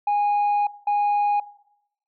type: tone pair in turn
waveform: sine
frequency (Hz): 823 / 823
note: G#5 / G#5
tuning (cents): -16 / -16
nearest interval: unison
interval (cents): 0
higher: neither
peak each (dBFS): -16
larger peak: neither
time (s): 0.07-0.67 / 0.87-1.4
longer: first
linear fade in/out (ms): 5
effects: noise-tail reverb RT60 0.8 s tail -20 dB re dry + tanh soft clip ceiling -17 dBFS